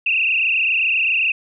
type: tone with frequency modulation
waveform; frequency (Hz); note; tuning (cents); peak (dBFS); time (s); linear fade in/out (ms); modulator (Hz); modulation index
sine; 2637; E7; 0; -15; 0.06-1.32; 5; 27.6; 5.1
effects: none